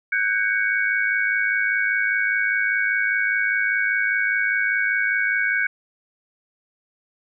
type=tone cluster; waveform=sine; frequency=1507 / 1612 / 2236 Hz; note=F#6 / G6 / C#7; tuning=+31 / +48 / +14 cents; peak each=-23 dBFS; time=0.12-5.67 s; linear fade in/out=5 ms; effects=none